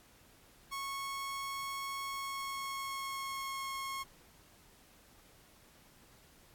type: tone with pitch glide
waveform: sawtooth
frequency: 1100 to 1085.5 Hz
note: C#6 to C#6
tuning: -14 to -37 cents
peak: -34 dBFS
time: 0.71-4.04 s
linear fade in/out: 20 ms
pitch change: -23 cents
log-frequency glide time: 2.02-3.68 s
effects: pink hiss -62 dBFS RMS until 6.54 s + AAC 64 kbps